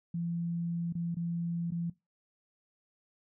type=tone with dropouts; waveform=sine; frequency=170 Hz; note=F3; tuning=46 cents flat; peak=-31 dBFS; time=0.14-1.9 s; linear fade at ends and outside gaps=5 ms; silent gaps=0.926-0.951 / 1.146-1.167 / 1.707-1.719 s; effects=noise-tail reverb RT60 0.2 s tail -19 dB re dry